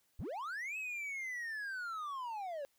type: linear two-way sweep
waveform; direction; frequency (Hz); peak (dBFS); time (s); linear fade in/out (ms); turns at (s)
triangle; up then down; 36.8 to 2600 to 540; -37; 0.19-2.65; 0; 0.77
effects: white hiss -75 dBFS RMS until 2.78 s